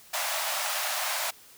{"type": "high-pass noise", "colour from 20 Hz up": "pink", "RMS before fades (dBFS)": -30, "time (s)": [0.13, 1.31], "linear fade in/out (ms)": 10, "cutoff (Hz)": 590, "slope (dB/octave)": 96, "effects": ["white hiss -53 dBFS RMS until 1.57 s"]}